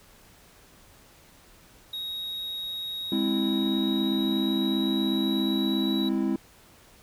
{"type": "tone with pitch glide", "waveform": "triangle", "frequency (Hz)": [3778, 3898], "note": ["A#7", "B7"], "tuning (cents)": [22, -23], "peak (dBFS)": -30, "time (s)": [1.93, 6.09], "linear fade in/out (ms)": 5, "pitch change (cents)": 55, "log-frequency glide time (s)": [2.99, 5.9]}
{"type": "chord", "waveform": "triangle", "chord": "Ab augmented", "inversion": "none", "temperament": "equal with one note detuned", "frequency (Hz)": [204.6, 261.6, 329.6], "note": ["Ab3", "C4", "E4"], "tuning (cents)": [-26, 0, 0], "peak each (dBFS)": -26, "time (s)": [3.12, 6.36], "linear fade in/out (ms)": 2}
{"effects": ["pink hiss -55 dBFS RMS until 7.02 s"]}